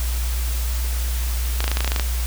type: clicks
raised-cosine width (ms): 0.2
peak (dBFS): -5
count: 11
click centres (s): 1.605 / 1.642 / 1.679 / 1.716 / 1.771 / 1.806 / 1.846 / 1.877 / 1.919 / 1.962 / 1.997
effects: added 60 Hz sine -20 dBFS peak until 2.26 s + white hiss -32 dBFS RMS until 2.26 s